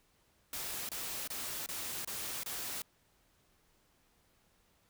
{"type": "noise bursts", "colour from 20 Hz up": "white", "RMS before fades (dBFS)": -40, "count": 6, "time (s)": [0.53, 2.82], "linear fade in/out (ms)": 2, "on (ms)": 360, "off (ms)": 26, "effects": ["pink hiss -71 dBFS RMS until 4.89 s"]}